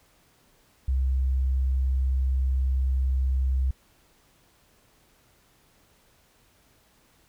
sine tone, 65.41 Hz, C2, in tune, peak -21 dBFS, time 0.88-3.71 s, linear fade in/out 5 ms, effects pink hiss -62 dBFS RMS until 7.28 s

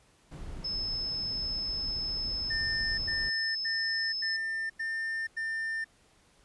brown noise, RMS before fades -41 dBFS, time 0.31-3.3 s, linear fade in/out 10 ms
sine tone, 5220 Hz, E8, 18 cents flat, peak -31 dBFS, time 0.64-4.37 s, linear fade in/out 10 ms
triangle tone bursts, 1800 Hz, A6, 39 cents sharp, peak -29 dBFS, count 6, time 2.5-5.845 s, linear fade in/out 10 ms, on 480 ms, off 93 ms
effects pink hiss -64 dBFS RMS until 6.44 s + resampled to 24000 Hz

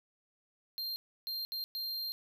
square tone bursts at uneven times, 4186 Hz, C8, in tune, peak -36 dBFS, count 4, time 0.78-0.96 / 1.27-1.45 / 1.52-1.64 / 1.75-2.12 s, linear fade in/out 0 ms, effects none

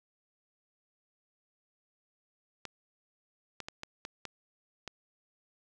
clicks, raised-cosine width 0.2 ms, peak -22 dBFS, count 7, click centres 2.653 / 3.603 / 3.685 / 3.834 / 4.051 / 4.253 / 4.877 s, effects none

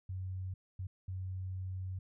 sine tone bursts at uneven times, 93.3 Hz, F#2, 15 cents sharp, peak -37 dBFS, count 3, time 0.09-0.54 / 0.79-0.87 / 1.08-1.99 s, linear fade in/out 5 ms, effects none

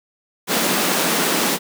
pink high-pass noise, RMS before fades -19 dBFS, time 0.47-1.59 s, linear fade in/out 50 ms, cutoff 170 Hz, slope 48 dB/octave, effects none

